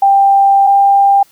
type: tone pair in turn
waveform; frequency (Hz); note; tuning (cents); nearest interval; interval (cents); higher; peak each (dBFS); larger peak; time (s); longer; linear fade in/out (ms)
sine; 790 / 795; G5 / G5; +13 / +24; unison; 11; second; -5; neither; 0.02-0.67 / 0.67-1.23; first; 5
effects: white hiss -49 dBFS RMS until 1.31 s